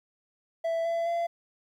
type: tone with pitch steps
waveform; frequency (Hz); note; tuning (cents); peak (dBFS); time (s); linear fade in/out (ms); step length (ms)
triangle; 662 / 671.6 / 681.4; E5 / E5 / F5; +7 / +32 / -43; -24; 0.64-1.27; 10; 210
effects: 11-bit